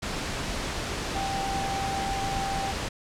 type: tone in noise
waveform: sine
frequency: 784 Hz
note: G5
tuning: in tune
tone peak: -29 dBFS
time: 1.15-2.72 s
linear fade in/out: 10 ms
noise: pink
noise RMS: -31 dBFS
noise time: 0.02-2.89 s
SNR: -1 dB
effects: low-pass 7000 Hz 12 dB/octave